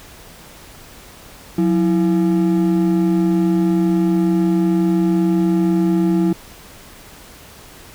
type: ring-modulated tone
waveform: triangle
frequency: 255.6 Hz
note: C4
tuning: 40 cents flat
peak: -8 dBFS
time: 1.58-6.33 s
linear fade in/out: 5 ms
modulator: 74 Hz
effects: pink hiss -41 dBFS RMS until 7.94 s